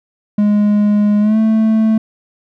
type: tone with pitch glide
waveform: triangle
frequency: 207.7 to 220.1 Hz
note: G#3 to A3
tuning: 0 to +1 cents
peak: -7 dBFS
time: 0.38-1.98 s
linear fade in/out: 5 ms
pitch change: +101 cents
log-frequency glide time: 1.2-1.38 s
effects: none